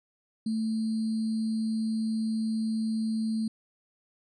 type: tone with sample-and-hold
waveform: sine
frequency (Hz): 221.3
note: A3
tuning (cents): +10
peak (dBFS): -26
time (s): 0.46-3.48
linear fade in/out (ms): 5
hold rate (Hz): 4410
effects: resampled to 22050 Hz